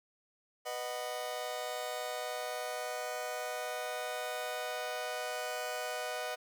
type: chord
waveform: sawtooth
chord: B major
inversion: none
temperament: just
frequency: 493.9 / 617.4 / 740.8 Hz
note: B4 / D#5 / F#5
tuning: 0 / -14 / +2 cents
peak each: -38 / -36 / -37 dBFS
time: 0.65-6.36 s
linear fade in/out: 20 ms
effects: none